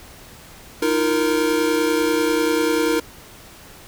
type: chord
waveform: square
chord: Eb suspended second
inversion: none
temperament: equal with one note detuned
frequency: 311.1 / 341.3 / 466.2 Hz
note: Eb4 / F4 / Bb4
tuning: 0 / -40 / 0 cents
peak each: -22 / -24 / -21 dBFS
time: 0.82-3 s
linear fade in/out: 5 ms
effects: pink hiss -43 dBFS RMS until 3.87 s